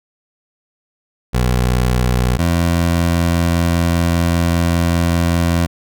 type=tone pair in turn; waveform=20% pulse; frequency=61.74 / 85.09 Hz; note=B1 / F2; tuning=0 / -45 cents; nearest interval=tritone; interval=555 cents; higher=second; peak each=-8 dBFS; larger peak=neither; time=1.33-2.38 / 2.38-5.67 s; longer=second; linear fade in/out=20 ms; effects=none